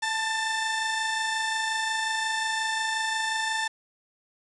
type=tone pair together; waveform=sawtooth; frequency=881 / 1787.6 Hz; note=A5 / A6; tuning=+2 / +27 cents; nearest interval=octave; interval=1225 cents; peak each=-25 dBFS; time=0.02-3.68 s; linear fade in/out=10 ms; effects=resampled to 22050 Hz + 8-bit